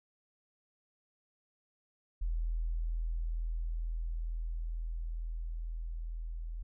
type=tone with level ramp; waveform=sine; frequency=41.1 Hz; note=E1; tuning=4 cents flat; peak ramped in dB=-30 to -37 dBFS; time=2.21-6.63 s; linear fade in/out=10 ms; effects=none